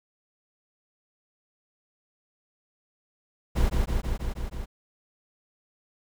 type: noise with echo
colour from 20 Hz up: brown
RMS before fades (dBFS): -22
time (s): 3.55-3.7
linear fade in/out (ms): 20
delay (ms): 160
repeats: 6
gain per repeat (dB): -2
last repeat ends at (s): 4.66
effects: none